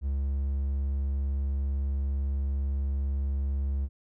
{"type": "tone", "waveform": "triangle", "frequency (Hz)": 68.9, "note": "C#2", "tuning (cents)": -10, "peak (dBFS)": -24, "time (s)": [0.01, 3.89], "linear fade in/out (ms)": 50, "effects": []}